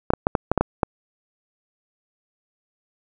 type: clicks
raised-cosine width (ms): 1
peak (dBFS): -3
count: 8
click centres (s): 0.104 / 0.136 / 0.269 / 0.352 / 0.516 / 0.577 / 0.61 / 0.832
effects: none